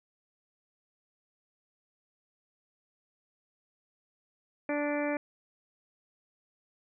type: harmonic tone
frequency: 292.5 Hz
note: D4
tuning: 7 cents flat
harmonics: 1 / 2 / 3 / 4 / 5 / 6 / 7 / 8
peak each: -32 / -32 / -40 / -45 / -44 / -41 / -43 / -41 dBFS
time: 4.69-5.17 s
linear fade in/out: 2 ms
effects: none